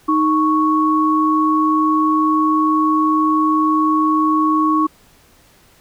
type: tone pair together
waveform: sine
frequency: 311 / 1108.9 Hz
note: D#4 / C#6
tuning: -1 / 0 cents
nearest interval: octave + minor seventh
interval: 2201 cents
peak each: -15 dBFS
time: 0.08-4.87 s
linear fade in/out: 10 ms
effects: pink hiss -51 dBFS RMS until 5.8 s